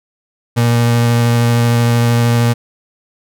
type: tone with vibrato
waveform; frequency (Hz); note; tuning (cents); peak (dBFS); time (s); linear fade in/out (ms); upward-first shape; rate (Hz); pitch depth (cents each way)
35% pulse; 118.3; A#2; +26; -8; 0.56-2.54; 20; sine; 13; 9
effects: none